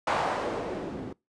blue noise with low-pass filter sweep, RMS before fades -31 dBFS, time 0.07-1.13 s, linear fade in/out 5 ms, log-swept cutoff 1000 to 250 Hz, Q 1.4, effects noise-tail reverb RT60 0.2 s tail -22 dB re dry + resampled to 22050 Hz

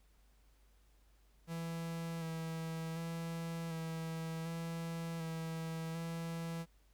45% pulse tone with vibrato, 164.3 Hz, E3, 5 cents flat, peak -39 dBFS, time 1.47-6.66 s, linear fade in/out 50 ms, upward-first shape square, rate 0.67 Hz, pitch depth 17 cents each way, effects added 50 Hz sine -65 dBFS peak until 6.93 s + pink hiss -74 dBFS RMS until 6.93 s

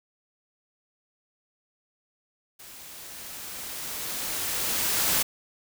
white noise with level ramp, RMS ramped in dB -46 to -23 dBFS, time 2.59-5.23 s, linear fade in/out 10 ms, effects none

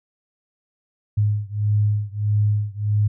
sine beating tone pair, 103.9 / 105.5 Hz, G#2 / G#2, +1 / +28 cents, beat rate 1.6 Hz, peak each -20 / -21 dBFS, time 1.17-3.08 s, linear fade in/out 10 ms, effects none

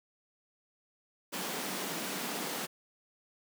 pink high-pass noise, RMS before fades -37 dBFS, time 1.32-2.67 s, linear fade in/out 20 ms, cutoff 170 Hz, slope 48 dB/octave, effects none

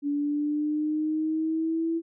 sine exponential sweep, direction up, 286.2 to 332.2 Hz, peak -24 dBFS, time 0.02-2.02 s, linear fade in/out 50 ms, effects none

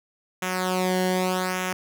sawtooth tone with flanger, 184.3 Hz, F#3, 7 cents flat, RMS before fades -25 dBFS, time 0.42-1.73 s, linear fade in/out 5 ms, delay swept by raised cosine 0.22 to 0.81 ms, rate 0.83 Hz, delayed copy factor -0.75, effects none

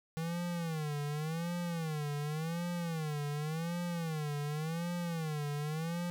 square tone with vibrato, 159.5 Hz, D#3, 43 cents sharp, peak -35 dBFS, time 0.17-6.1 s, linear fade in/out 0 ms, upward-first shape sine, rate 0.89 Hz, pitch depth 160 cents each way, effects none

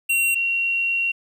square / sine tone pair in turn, 2744 / 2744 Hz, F7 / F7, -31 / -31 cents, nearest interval unison, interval 0 cents, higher neither, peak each -18 / -19 dBFS, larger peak first, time 0.09-0.35 / 0.35-1.12 s, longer second, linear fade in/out 10 ms, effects 9-bit

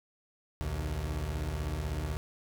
30% pulse beating tone pair, 60.5 / 76.5 Hz, B1 / D#2, -35 / -29 cents, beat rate 16 Hz, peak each -34 / -31 dBFS, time 0.61-2.17 s, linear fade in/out 0 ms, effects none

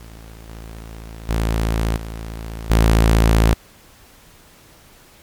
sawtooth tone with level steps, 55.4 Hz, A1, 13 cents sharp, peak -33 / -29 / -13 / -24 / -7 dBFS, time 0-3.54 s, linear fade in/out 5 ms, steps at 0.48 / 1.29 / 1.96 / 2.7 s, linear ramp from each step 2 ms, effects pink hiss -48 dBFS RMS until 5.22 s + MP3 96 kbps

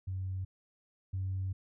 sine tone pair in turn, 94 / 94.76 Hz, F#2 / F#2, +28 / +42 cents, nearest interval unison, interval 14 cents, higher second, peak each -33 / -31 dBFS, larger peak second, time 0.07-0.45 / 1.13-1.53 s, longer second, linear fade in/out 10 ms, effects tanh soft clip ceiling -28 dBFS

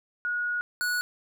sine / square tone pair in turn, 1450 / 1466 Hz, F#6 / F#6, -35 / -16 cents, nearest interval unison, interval 19 cents, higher second, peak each -26 dBFS, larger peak neither, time 0.25-0.61 / 0.81-1.01 s, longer first, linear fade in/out 0 ms, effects none

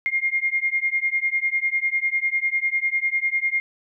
sine beating tone pair, 2120 / 2130 Hz, C7 / C7, +22 / +30 cents, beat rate 10 Hz, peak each -23 dBFS, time 0.06-3.6 s, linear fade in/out 0 ms, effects none

